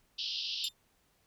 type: band-pass noise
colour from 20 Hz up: pink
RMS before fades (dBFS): -37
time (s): 0.18-0.69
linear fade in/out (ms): 10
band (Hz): 2800 to 5300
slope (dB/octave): 96
type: tone with exponential decay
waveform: sawtooth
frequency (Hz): 3600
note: A7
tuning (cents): +39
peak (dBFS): -26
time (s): 0.64-0.73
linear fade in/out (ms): 2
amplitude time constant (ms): 18
effects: pink hiss -71 dBFS RMS until 1.26 s